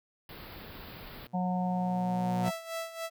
pink band-stop noise, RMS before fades -46 dBFS, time 0.29-1.27 s, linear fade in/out 2 ms, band 4900 to 12000 Hz, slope 96 dB/octave
sawtooth tone with exponential growth, 120.2 Hz, B2, 46 cents flat, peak -29 dBFS, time 0.83-2.49 s, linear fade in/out 5 ms, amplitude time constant 360 ms
harmonic tone, 181.9 Hz, F#3, 29 cents flat, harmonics 1 / 3 / 4 / 5, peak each -29 / -41 / -34 / -39 dBFS, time 1.33-2.51 s, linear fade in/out 20 ms
sawtooth tone with tremolo, 659.3 Hz, E5, in tune, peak -29 dBFS, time 2.42-3.1 s, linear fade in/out 50 ms, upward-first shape sine, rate 3.5 Hz, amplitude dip 75%
effects none

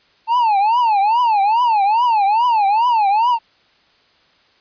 triangle tone with vibrato, 880 Hz, A5, in tune, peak -10 dBFS, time 0.27-3.39 s, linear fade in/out 50 ms, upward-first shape triangle, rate 2.4 Hz, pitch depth 230 cents each way, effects white hiss -55 dBFS RMS until 4.6 s + resampled to 11025 Hz

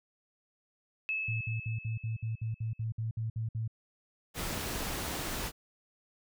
sine tone with exponential decay, 2599 Hz, E7, 25 cents flat, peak -29 dBFS, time 1.09-2.84 s, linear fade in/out 0 ms, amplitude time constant 380 ms
sine tone bursts, 112 Hz, A2, 31 cents sharp, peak -31 dBFS, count 13, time 1.28-3.678 s, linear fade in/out 5 ms, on 130 ms, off 59 ms
pink noise, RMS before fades -36 dBFS, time 4.34-5.52 s, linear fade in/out 50 ms
effects none

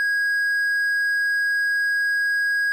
triangle tone, 1646 Hz, G#6, 16 cents flat, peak -17 dBFS, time 0-2.72 s, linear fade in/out 0 ms, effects none

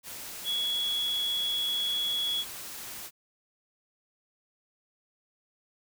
sine tone in noise, 3358 Hz, G#7, 18 cents sharp, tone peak -27 dBFS, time 0.44-2.45 s, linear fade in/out 50 ms, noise white, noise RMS -41 dBFS, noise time 0.03-3.11 s, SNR +11 dB, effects none

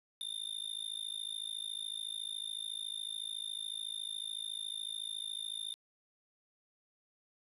square tone with amplitude modulation, 3606 Hz, A7, 42 cents sharp, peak -35 dBFS, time 0.21-5.74 s, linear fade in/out 0 ms, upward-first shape sine, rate 53.9 Hz, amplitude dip 100%, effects resampled to 32000 Hz + 11-bit

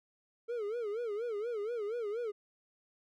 triangle tone with vibrato, 443.9 Hz, A4, 15 cents sharp, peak -32 dBFS, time 0.48-2.32 s, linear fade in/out 20 ms, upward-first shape sine, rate 4.2 Hz, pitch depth 160 cents each way, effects none

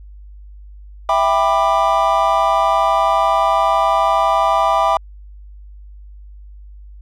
triangle chord, E minor seventh, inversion none, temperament just, 659.3 / 791.1 / 988.9 / 1186.7 Hz, E5 / G5 / B5 / D6, 0 / +16 / +2 / +18 cents, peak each -16 dBFS, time 1.09-4.97 s, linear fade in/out 2 ms, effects added 50 Hz sine -35 dBFS peak until 7.01 s

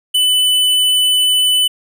square tone, 2998 Hz, F#7, 22 cents sharp, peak -11 dBFS, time 0.14-1.68 s, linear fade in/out 10 ms, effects none

